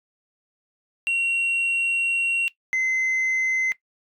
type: tone pair in turn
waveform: sine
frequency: 2742 / 2058 Hz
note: F7 / C7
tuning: -32 / -29 cents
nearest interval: perfect fourth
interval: 497 cents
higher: first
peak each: -17 dBFS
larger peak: neither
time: 1.07-2.48 / 2.73-3.72 s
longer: first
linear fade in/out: 0 ms
effects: noise-tail reverb RT60 0.1 s tail -19 dB re dry + tanh soft clip ceiling -19 dBFS